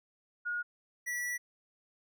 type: tone pair in turn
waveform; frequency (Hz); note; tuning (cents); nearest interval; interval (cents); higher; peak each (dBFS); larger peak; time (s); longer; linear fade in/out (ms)
sine / square; 1439 / 1949.3; F#6 / B6; -49 / -23; perfect fourth; 526; second; -32 / -34; first; 0.45-0.63 / 1.06-1.38; second; 20
effects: none